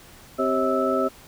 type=tone cluster; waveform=sine; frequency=260.6 / 389.7 / 542 / 640 / 1311 Hz; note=C4 / G4 / C#5 / D#5 / E6; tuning=-7 / -10 / -39 / +49 / -10 cents; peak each=-26 dBFS; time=0.38-1.09 s; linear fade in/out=20 ms; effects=pink hiss -48 dBFS RMS until 1.27 s